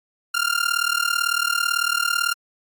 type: tone with amplitude modulation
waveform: sawtooth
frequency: 1396.9 Hz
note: F6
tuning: in tune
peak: -12 dBFS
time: 0.34-2.34 s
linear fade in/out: 10 ms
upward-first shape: sine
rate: 38 Hz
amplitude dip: 90%
effects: AAC 64 kbps